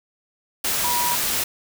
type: tone in noise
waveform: sine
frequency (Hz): 967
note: B5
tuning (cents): -37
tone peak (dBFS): -23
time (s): 0.84-1.15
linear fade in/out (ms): 5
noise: white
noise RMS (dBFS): -23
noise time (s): 0.64-1.44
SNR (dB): -3
effects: none